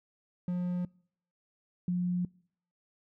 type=tone pair in turn; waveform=triangle / sine; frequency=178.3 / 178.3 Hz; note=F3 / F3; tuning=+36 / +36 cents; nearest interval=unison; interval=0 cents; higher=neither; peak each=-27 dBFS; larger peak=neither; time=0.48-0.85 / 1.88-2.25 s; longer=neither; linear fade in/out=2 ms; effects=noise-tail reverb RT60 0.6 s tail -25 dB re dry